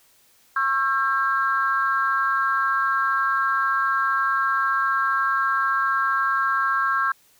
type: tone cluster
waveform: sine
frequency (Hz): 1092 / 1341 / 1606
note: C#6 / E6 / G6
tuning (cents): -26 / +29 / +41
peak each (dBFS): -23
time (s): 0.56-7.12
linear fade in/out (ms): 5
effects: tanh soft clip ceiling -9 dBFS + white hiss -58 dBFS RMS until 7.39 s